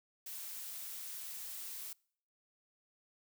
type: noise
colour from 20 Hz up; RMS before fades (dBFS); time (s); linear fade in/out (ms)
blue; -45; 0.26-1.93; 5
effects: noise-tail reverb RT60 0.6 s tail -26 dB re dry